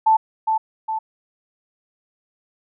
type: tone with echo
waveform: sine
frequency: 880 Hz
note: A5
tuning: in tune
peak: -11 dBFS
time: 0.06-0.17 s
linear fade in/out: 10 ms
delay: 410 ms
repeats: 2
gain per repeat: -5 dB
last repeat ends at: 0.99 s
effects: none